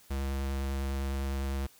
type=tone with vibrato; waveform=square; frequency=68.1 Hz; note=C#2; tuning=30 cents flat; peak=-31 dBFS; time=0.1-1.67 s; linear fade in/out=10 ms; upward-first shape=sine; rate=9.9 Hz; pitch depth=12 cents each way; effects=white hiss -59 dBFS RMS until 1.79 s